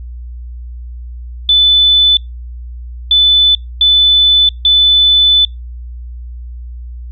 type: tone bursts at uneven times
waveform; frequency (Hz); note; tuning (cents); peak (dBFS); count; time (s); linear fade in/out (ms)
sine; 3500; A7; -10; -5; 4; 1.49-2.17 / 3.11-3.55 / 3.81-4.49 / 4.65-5.45; 2
effects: noise-tail reverb RT60 0.2 s tail -26 dB re dry + added 60 Hz sine -24 dBFS peak until 7.11 s